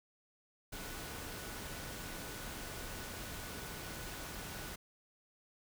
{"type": "tone in noise", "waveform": "sine", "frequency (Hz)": 1479, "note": "F#6", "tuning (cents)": -1, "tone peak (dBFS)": -55, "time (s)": [0.72, 4.76], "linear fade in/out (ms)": 10, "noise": "pink", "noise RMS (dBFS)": -45, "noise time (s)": [0.72, 4.76], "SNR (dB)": -13, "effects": []}